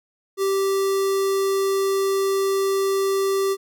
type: tone with notch filter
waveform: square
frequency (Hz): 390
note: G4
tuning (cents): -9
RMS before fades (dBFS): -21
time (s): 0.37-3.57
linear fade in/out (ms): 50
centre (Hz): 2400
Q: 1.4
effects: none